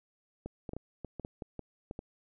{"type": "clicks", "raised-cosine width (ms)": 2, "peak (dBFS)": -26, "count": 11, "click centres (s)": [0.46, 0.692, 0.734, 0.766, 1.047, 1.197, 1.249, 1.422, 1.593, 1.911, 1.991], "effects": []}